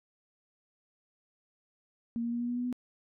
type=tone with pitch steps; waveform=sine; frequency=233 / 235.4 / 237.9 / 240.4 / 242.9 / 245.4 / 248 Hz; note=A#3 / A#3 / A#3 / B3 / B3 / B3 / B3; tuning=-1 / +17 / +35 / -46 / -29 / -11 / +7 cents; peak=-30 dBFS; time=2.16-2.727 s; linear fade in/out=0 ms; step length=81 ms; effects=none